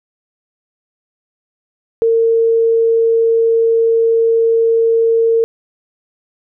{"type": "tone", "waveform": "sine", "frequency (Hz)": 456.1, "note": "A#4", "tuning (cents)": -38, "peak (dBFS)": -9, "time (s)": [2.02, 5.44], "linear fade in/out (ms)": 0, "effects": []}